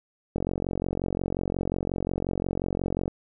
click train, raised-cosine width 2 ms, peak -14 dBFS, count 125, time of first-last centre 0.36-3.079 s, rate 45.6 Hz, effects none

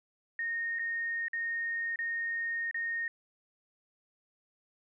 sine tone with dropouts, 1849 Hz, A#6, 15 cents flat, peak -31 dBFS, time 0.39-3.08 s, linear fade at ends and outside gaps 2 ms, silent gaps 0.788-0.793 / 1.283-1.332 / 1.959-1.989 / 2.712-2.744 s, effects none

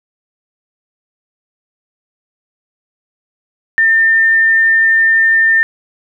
sine tone, 1803 Hz, A6, 42 cents sharp, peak -7 dBFS, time 3.78-5.63 s, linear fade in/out 0 ms, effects none

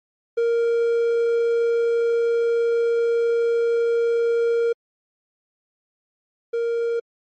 triangle tone pair in turn, 466.2 / 466.2 Hz, A#4 / A#4, 0 / 0 cents, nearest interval unison, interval 0 cents, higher neither, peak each -15 / -18 dBFS, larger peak first, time 0.37-4.73 / 6.53-7 s, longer first, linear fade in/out 10 ms, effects MP3 32 kbps

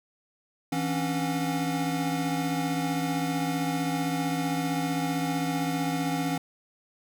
square tone cluster, 163.4 / 271.1 / 286.6 / 722 Hz, E3 / C#4 / D4 / F#5, -15 / -38 / -42 / -43 cents, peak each -32 / -30 / -36 / -35 dBFS, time 0.72-6.38 s, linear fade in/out 5 ms, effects none

